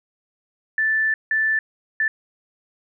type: tone bursts at uneven times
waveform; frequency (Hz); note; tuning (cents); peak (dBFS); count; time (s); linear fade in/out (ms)
sine; 1760; A6; 0; -17; 3; 0.78-1.14 / 1.31-1.59 / 2-2.08; 2
effects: none